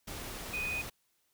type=tone in noise; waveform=sine; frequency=2489 Hz; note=D#7; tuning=in tune; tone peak=-33 dBFS; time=0.53-0.82 s; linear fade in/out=10 ms; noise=pink; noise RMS=-42 dBFS; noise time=0.07-0.9 s; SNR=+6 dB; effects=white hiss -75 dBFS RMS until 1.33 s